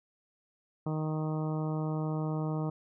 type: harmonic tone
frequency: 155.56 Hz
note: D#3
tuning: in tune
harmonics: 1 / 2 / 3 / 4 / 5 / 6 / 7 / 8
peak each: -31 / -37 / -41 / -43 / -45 / -47 / -48 / -49 dBFS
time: 0.86-2.7 s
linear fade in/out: 5 ms
effects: none